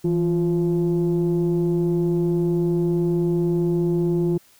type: tone pair together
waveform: sine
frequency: 165.76 / 349.2 Hz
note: E3 / F4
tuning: +10 / 0 cents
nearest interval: octave + minor second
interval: 1290 cents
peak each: -19 dBFS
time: 0.04-4.38 s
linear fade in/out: 10 ms
effects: tanh soft clip ceiling -14 dBFS + white hiss -55 dBFS RMS until 4.59 s